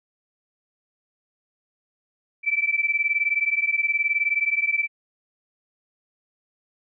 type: beating tone pair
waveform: sine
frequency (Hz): 2314 / 2333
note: D7 / D7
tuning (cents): -26 / -12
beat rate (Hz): 19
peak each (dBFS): -23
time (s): 2.43-4.88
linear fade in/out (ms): 50
effects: none